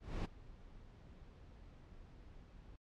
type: noise with ADSR envelope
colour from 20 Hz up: brown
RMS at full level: -36 dBFS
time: 0-2.76 s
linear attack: 250 ms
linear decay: 10 ms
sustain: -21 dB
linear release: 6 ms
effects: low-pass 5000 Hz 12 dB/octave + AAC 64 kbps